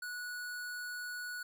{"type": "tone", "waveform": "square", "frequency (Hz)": 1468, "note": "F#6", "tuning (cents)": -14, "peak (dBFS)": -40, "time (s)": [0.02, 1.43], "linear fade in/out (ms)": 5, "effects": []}